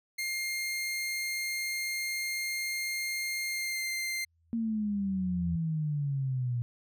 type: tone with pitch glide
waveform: sawtooth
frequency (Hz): 2118 to 2094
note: C7 to C7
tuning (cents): +21 to +1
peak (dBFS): -28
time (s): 0.18-4.25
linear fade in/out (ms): 10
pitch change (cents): -20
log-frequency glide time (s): 3.48-3.9
type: tone with exponential growth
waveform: sine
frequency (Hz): 82.41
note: E2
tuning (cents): 0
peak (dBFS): -32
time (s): 4.22-5.56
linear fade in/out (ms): 5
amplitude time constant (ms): 290
type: exponential sweep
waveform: sine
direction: down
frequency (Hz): 232.3 to 118.6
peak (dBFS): -28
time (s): 4.53-6.62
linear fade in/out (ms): 0
effects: none